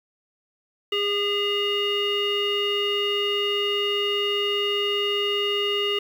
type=tone with low-pass filter; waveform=square; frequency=407.5 Hz; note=G#4; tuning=33 cents flat; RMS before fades=-24 dBFS; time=0.92-5.99 s; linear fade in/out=5 ms; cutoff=2900 Hz; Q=8.1; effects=8-bit